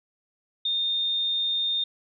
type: tone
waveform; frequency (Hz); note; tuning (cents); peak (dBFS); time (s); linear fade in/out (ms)
sine; 3646; A#7; -39; -23; 0.65-1.84; 5
effects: none